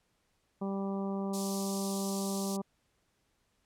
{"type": "harmonic tone", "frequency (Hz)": 196, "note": "G3", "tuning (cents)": 0, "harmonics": [1, 2, 3, 4, 5, 6], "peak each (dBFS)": [-33, -39, -43, -45, -47, -49], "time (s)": [0.61, 2.62], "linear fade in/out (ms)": 10}
{"type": "high-pass noise", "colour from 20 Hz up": "pink", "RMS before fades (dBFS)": -40, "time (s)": [1.33, 2.57], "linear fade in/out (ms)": 10, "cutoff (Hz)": 4600, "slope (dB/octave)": 24}
{"effects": ["pink hiss -75 dBFS RMS until 3.65 s", "low-pass 11000 Hz 12 dB/octave"]}